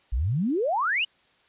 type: exponential sweep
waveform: sine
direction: up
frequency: 50.9 to 3062 Hz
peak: -22 dBFS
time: 0.12-1.05 s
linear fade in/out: 10 ms
effects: white hiss -62 dBFS RMS until 1.48 s + resampled to 8000 Hz